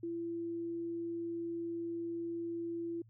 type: tone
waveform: sine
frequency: 337.4 Hz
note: E4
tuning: 40 cents sharp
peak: -36 dBFS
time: 0.03-3.02 s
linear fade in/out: 5 ms
effects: added 112 Hz sine -58 dBFS peak until 3.09 s